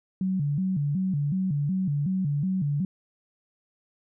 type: tone with vibrato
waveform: sine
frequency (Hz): 164.81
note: E3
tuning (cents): 0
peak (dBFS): -23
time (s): 0.21-2.85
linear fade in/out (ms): 2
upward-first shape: square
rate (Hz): 2.7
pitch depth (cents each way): 230
effects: none